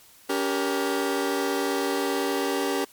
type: chord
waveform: sawtooth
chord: G diminished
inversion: second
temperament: just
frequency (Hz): 282.2 / 392 / 470.4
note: Db4 / G4 / Bb4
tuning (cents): +31 / 0 / +16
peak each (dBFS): -24 / -23 / -26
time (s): 0.29-2.85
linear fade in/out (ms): 10
effects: white hiss -53 dBFS RMS until 2.92 s + MP3 96 kbps